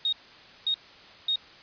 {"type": "tone bursts", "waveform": "sine", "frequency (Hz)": 3729, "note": "A#7", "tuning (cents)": 0, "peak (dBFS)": -23, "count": 3, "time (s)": [0.05, 1.358], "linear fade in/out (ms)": 2, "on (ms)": 76, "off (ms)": 540, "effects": ["white hiss -50 dBFS RMS until 1.62 s", "resampled to 11025 Hz"]}